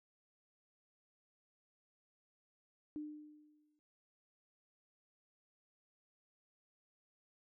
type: tone with exponential decay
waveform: sine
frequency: 301.1 Hz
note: D4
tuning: 43 cents sharp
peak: -39 dBFS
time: 2.96-3.79 s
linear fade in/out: 0 ms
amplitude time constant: 180 ms
effects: none